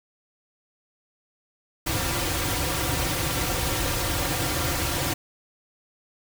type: noise with comb filter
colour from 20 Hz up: pink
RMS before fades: -26 dBFS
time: 1.86-5.14 s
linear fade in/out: 10 ms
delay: 4.7 ms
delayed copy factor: -0.85
effects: none

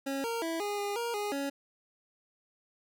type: tone with pitch steps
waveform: 25% pulse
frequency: 273.6 / 462.3 / 328.8 / 410.7 / 406.7 / 470.3 / 413.1 / 278.9 Hz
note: C#4 / A#4 / E4 / G#4 / G#4 / A#4 / G#4 / C#4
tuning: -23 / -14 / -4 / -19 / -36 / +15 / -9 / +11 cents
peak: -28 dBFS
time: 0.06-1.5 s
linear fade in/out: 10 ms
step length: 180 ms
effects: none

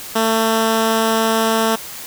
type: tone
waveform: 10% pulse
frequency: 223.5 Hz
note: A3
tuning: 27 cents sharp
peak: -6 dBFS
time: 0.15-1.76 s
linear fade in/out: 10 ms
effects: white hiss -32 dBFS RMS until 2.06 s

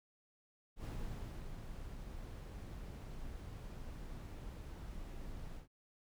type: noise with ADSR envelope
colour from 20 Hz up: brown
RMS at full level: -42 dBFS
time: 0.76-5.68 s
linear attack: 80 ms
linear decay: 650 ms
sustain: -5 dB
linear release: 120 ms
effects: none

